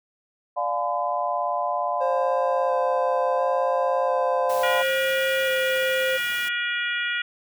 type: chord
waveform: sine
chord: D diminished seventh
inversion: none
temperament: just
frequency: 587.3 / 704.8 / 845.8 / 1014.9 Hz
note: D5 / F5 / Ab5 / Cb6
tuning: 0 / +16 / +31 / +47 cents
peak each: -29 / -26 / -32 / -27 dBFS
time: 0.56-4.83 s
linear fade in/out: 20 ms
type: tone with vibrato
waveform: triangle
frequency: 526 Hz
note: C5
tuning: 9 cents sharp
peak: -21 dBFS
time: 2-6.18 s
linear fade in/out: 20 ms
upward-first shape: square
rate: 0.72 Hz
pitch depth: 13 cents each way
type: noise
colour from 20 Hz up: white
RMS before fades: -38 dBFS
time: 4.49-6.49 s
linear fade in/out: 10 ms
type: harmonic tone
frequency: 479.3 Hz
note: A#4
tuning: 48 cents sharp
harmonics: 3 / 4 / 5 / 6 / 7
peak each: -27 / -29 / -31 / -33 / -34 dBFS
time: 4.63-7.22 s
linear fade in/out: 5 ms
effects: none